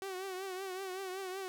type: tone with vibrato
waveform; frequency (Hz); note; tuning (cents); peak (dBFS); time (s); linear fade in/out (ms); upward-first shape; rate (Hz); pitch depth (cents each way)
sawtooth; 378.1; F#4; +38; -35; 0.02-1.48; 0; triangle; 5.3; 78
effects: none